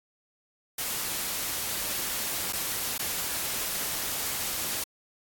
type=noise with dropouts; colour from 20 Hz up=white; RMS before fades=-31 dBFS; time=0.78-4.84 s; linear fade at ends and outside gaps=5 ms; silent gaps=2.526-2.531 / 2.98-2.992 s; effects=AAC 64 kbps